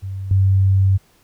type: tone with level steps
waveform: sine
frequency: 96.3 Hz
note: G2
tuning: 30 cents flat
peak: -24 / -11 dBFS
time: 0.02-0.98 s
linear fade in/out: 20 ms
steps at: 0.31 s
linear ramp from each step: 2 ms
effects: pink hiss -56 dBFS RMS until 1.23 s